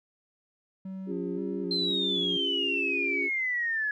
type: tone with vibrato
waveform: triangle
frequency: 185 Hz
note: F#3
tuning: in tune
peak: -33 dBFS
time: 0.85-2.37 s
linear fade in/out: 5 ms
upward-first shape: square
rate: 1.9 Hz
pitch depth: 47 cents each way
type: chord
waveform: sine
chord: Db major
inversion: none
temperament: equal with one note detuned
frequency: 277.2 / 349.2 / 404.6 Hz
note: Db4 / F4 / Ab4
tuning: 0 / 0 / -45 cents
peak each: -35 dBFS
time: 1.06-3.3 s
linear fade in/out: 50 ms
type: exponential sweep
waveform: sine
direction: down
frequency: 4154 to 1682 Hz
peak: -26 dBFS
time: 1.71-3.91 s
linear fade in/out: 2 ms
effects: tanh soft clip ceiling -15 dBFS